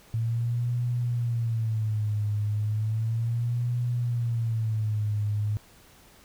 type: tone with vibrato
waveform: sine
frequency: 112.7 Hz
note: A2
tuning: 42 cents sharp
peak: -24 dBFS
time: 0.14-5.57 s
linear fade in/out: 0 ms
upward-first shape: sine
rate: 0.34 Hz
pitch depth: 130 cents each way
effects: pink hiss -55 dBFS RMS until 6.24 s